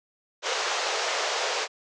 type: band-pass noise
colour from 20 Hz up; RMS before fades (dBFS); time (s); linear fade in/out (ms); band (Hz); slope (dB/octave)
pink; -28; 0.42-1.68; 50; 430 to 6900; 48
effects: none